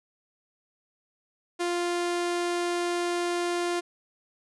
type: tone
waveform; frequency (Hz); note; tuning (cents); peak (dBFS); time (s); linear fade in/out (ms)
sawtooth; 349.1; F4; -1; -22; 1.59-3.81; 20
effects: resampled to 24000 Hz